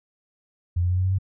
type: tone with pitch steps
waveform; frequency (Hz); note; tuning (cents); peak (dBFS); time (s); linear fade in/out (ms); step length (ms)
sine; 87.31 / 88.94 / 90.6 / 92.29 / 94.01 / 95.76; F2 / F2 / F#2 / F#2 / F#2 / G2; 0 / +32 / -36 / -4 / +28 / -40; -19; 0.76-1.186; 10; 71
effects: none